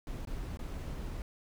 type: noise with dropouts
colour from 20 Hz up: brown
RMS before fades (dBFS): -39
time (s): 0.07-1.22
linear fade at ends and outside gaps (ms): 1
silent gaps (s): 0.251-0.272 / 0.572-0.591
effects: none